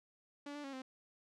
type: tone with pitch steps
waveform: sawtooth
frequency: 287.7 / 292.5 / 273.6 / 260.9 Hz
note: D4 / D4 / C#4 / C4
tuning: -36 / -7 / -23 / -5 cents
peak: -40 dBFS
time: 0.46-0.82 s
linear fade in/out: 5 ms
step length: 90 ms
effects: low-pass 6000 Hz 12 dB/octave